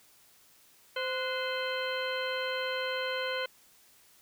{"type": "harmonic tone with a mistuned harmonic", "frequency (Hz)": 517, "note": "C5", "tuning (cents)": -21, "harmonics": [1, 2, 3, 4, 5, 6, 8], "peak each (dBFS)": [-34, -40, -37, -40, -43, -39, -44], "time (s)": [0.96, 3.46], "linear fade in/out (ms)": 5, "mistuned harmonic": 3, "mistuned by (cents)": -82, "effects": ["white hiss -61 dBFS RMS until 4.21 s"]}